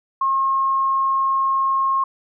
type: tone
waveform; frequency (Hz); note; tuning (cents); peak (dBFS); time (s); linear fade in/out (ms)
sine; 1077; C6; +50; -16; 0.21-2.04; 5
effects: none